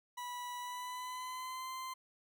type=tone with pitch glide; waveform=40% pulse; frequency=980 to 1037.7 Hz; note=B5 to C6; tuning=-14 to -15 cents; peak=-40 dBFS; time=0.17-1.94 s; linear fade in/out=10 ms; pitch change=+99 cents; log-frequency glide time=0.58-1.71 s; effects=none